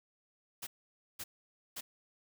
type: noise bursts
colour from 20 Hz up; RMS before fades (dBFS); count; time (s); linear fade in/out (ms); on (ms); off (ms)
white; -42; 3; 0.62-1.81; 10; 50; 520
effects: none